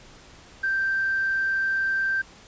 triangle tone with tanh clipping, 1568 Hz, G6, in tune, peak -21 dBFS, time 0.63-2.22 s, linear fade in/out 10 ms, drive 1 dB, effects pink hiss -49 dBFS RMS until 2.47 s + resampled to 16000 Hz

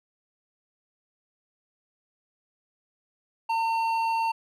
sine tone with hard clipping, 907 Hz, A#5, 48 cents flat, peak -25 dBFS, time 3.49-4.32 s, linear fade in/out 10 ms, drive 8 dB, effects none

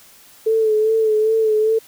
sine tone with vibrato, 437.3 Hz, A4, 11 cents flat, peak -13 dBFS, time 0.46-1.79 s, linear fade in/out 10 ms, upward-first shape sine, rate 2.5 Hz, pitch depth 37 cents each way, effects white hiss -47 dBFS RMS until 1.87 s

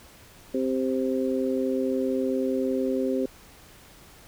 harmonic tone, 130.81 Hz, C3, in tune, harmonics 2 / 3 / 4, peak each -26 / -28 / -29 dBFS, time 0.54-3.26 s, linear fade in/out 5 ms, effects pink hiss -51 dBFS RMS until 4.27 s

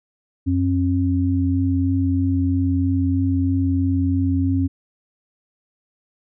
sine tone pair together, 91 / 269.9 Hz, F#2 / C#4, -28 / -46 cents, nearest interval octave + perfect fifth, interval 1882 cents, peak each -19 dBFS, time 0.46-4.68 s, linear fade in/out 20 ms, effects none

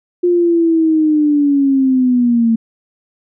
sine linear sweep, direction down, 355.7 to 224.4 Hz, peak -9 dBFS, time 0.23-2.56 s, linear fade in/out 10 ms, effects none

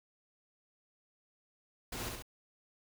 pink noise with echo, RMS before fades -41 dBFS, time 1.92-2.09 s, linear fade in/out 5 ms, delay 67 ms, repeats 2, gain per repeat -3 dB, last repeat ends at 2.224 s, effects none

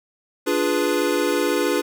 square chord, D diminished seventh, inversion none, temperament equal, 293.7 / 349.2 / 415.3 / 493.9 Hz, D4 / F4 / Ab4 / Cb5, 0 / 0 / 0 / 0 cents, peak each -25 dBFS, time 0.46-1.82 s, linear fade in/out 20 ms, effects none

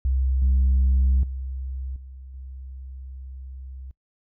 sine tone with level steps, 65.41 Hz, C2, in tune, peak -18 / -14 / -28 / -38 / -35 dBFS, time 0.05-3.91 s, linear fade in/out 0 ms, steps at 0.42 / 1.23 / 1.96 / 2.34 s, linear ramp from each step 2 ms, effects noise-tail reverb RT60 0.1 s tail -24 dB re dry + tanh soft clip ceiling -14 dBFS

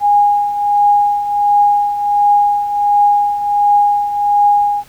sine tone with tremolo, 821 Hz, G#5, 20 cents flat, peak -6 dBFS, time 0-4.84 s, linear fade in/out 50 ms, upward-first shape triangle, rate 1.4 Hz, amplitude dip 70%, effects pink hiss -44 dBFS RMS until 4.88 s

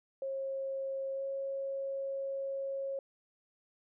sine tone with pitch glide, 540 to 545.3 Hz, C#5 to C#5, -45 to -29 cents, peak -34 dBFS, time 0.22-2.99 s, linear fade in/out 2 ms, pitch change +16 cents, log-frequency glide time 1.14-1.23 s, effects none

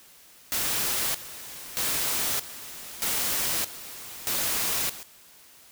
white noise with tremolo, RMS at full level -27 dBFS, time 0.52-5.03 s, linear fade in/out 0 ms, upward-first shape square, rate 0.8 Hz, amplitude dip 80%, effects white hiss -53 dBFS RMS until 5.71 s

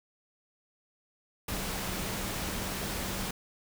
sine tone in noise, 190 Hz, F#3, 46 cents sharp, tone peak -42 dBFS, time 1.48-3.31 s, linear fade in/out 5 ms, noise pink, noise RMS -35 dBFS, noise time 1.48-3.31 s, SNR -10 dB, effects none

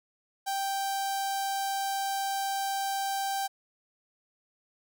sawtooth tone with notch filter, 784 Hz, G5, in tune, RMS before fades -31 dBFS, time 0.46-3.48 s, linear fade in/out 20 ms, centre 2100 Hz, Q 1, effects none

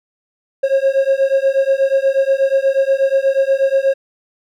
triangle beating tone pair, 537 / 545.3 Hz, C5 / C#5, +45 / -29 cents, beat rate 8.3 Hz, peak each -13 dBFS, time 0.63-3.94 s, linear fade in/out 10 ms, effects none

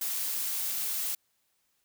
blue noise, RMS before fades -32 dBFS, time 0.01-1.15 s, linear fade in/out 5 ms, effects white hiss -74 dBFS RMS until 1.84 s

